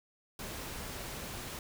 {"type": "noise", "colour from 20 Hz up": "pink", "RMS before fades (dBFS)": -42, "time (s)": [0.39, 1.59], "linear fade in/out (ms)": 2, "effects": []}